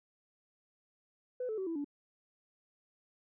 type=tone with pitch steps; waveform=sine; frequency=501 / 436.1 / 379.7 / 330.5 / 287.7 Hz; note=B4 / A4 / F#4 / E4 / D4; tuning=+25 / -15 / +45 / +5 / -36 cents; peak=-33 dBFS; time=1.4-1.845 s; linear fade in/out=5 ms; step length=89 ms; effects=tanh soft clip ceiling -30 dBFS